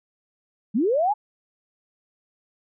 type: linear sweep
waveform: sine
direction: up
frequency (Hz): 185 to 871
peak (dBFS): -18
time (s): 0.74-1.14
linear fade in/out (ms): 20
effects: none